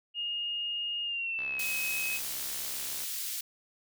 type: tone with pitch glide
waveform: sine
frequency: 2847 to 2551 Hz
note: F7 to D#7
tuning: +33 to +43 cents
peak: -31 dBFS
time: 0.14-2.2 s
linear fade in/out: 50 ms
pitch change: -190 cents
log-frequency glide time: 1.04-1.6 s
type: click train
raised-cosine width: 0.3 ms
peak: -30 dBFS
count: 112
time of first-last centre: 1.39-3.034 s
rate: 67.5 Hz
type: high-pass noise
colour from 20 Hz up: white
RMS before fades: -36 dBFS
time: 1.59-3.41 s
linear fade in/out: 5 ms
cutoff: 2800 Hz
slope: 12 dB/octave
effects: none